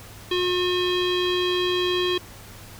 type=tone with low-pass filter; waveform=square; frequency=360.3 Hz; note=F#4; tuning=46 cents flat; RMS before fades=-23 dBFS; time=0.31-2.18 s; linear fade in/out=5 ms; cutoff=3500 Hz; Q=7.5; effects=added 103 Hz sine -46 dBFS peak until 2.79 s + pink hiss -44 dBFS RMS until 2.79 s